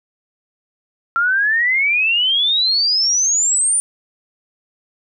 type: exponential sweep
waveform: sine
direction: up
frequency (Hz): 1359 to 9397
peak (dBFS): -13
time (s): 1.16-3.8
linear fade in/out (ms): 0
effects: none